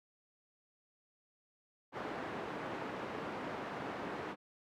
pink band-pass noise, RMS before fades -42 dBFS, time 1.92-4.36 s, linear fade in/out 50 ms, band 230 to 1600 Hz, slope 12 dB/octave, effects none

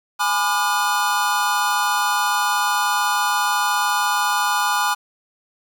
square chord, G# diminished seventh, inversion none, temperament just, 830.6 / 996.7 / 1196.1 / 1435.3 Hz, G#5 / B5 / D6 / F6, 0 / +16 / +31 / +47 cents, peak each -24 dBFS, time 0.19-4.95 s, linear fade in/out 20 ms, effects 8-bit

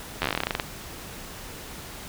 slowing click train, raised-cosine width 0.3 ms, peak -8 dBFS, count 16, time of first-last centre 0.22-0.598 s, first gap 11 ms, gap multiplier 1.11, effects pink hiss -40 dBFS RMS until 2.08 s

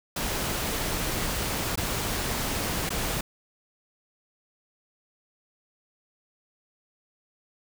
pink noise with dropouts, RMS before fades -29 dBFS, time 0.16-3.21 s, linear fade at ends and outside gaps 5 ms, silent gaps 1.758-1.774 / 2.893-2.903 s, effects none

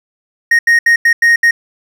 triangle tone bursts at uneven times, 1864.7 Hz, A#6, in tune, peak -4 dBFS, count 6, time 0.51-0.59 / 0.67-0.79 / 0.86-0.96 / 1.05-1.13 / 1.22-1.36 / 1.43-1.51 s, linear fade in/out 5 ms, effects none

